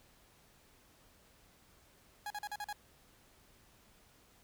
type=tone bursts; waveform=30% pulse; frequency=829 Hz; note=G#5; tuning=3 cents flat; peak=-36 dBFS; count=6; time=2.26-2.728 s; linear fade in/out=2 ms; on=43 ms; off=42 ms; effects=pink hiss -65 dBFS RMS until 4.43 s